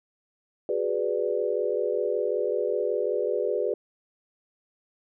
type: chord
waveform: sine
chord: G# half-diminished seventh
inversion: third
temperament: equal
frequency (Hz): 370 / 415.3 / 493.9 / 587.3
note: F#4 / G#4 / B4 / D5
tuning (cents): 0 / 0 / 0 / 0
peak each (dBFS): -31 / -28 / -28 / -31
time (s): 0.69-3.74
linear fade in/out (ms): 2
effects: none